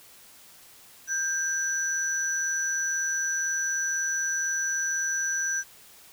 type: tone pair together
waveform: sine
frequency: 1575 / 5931 Hz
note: G6 / F#8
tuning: +8 / +3 cents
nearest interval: octave + major seventh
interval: 2295 cents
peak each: -28 dBFS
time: 1.07-5.64 s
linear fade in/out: 50 ms
effects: white hiss -52 dBFS RMS until 6.12 s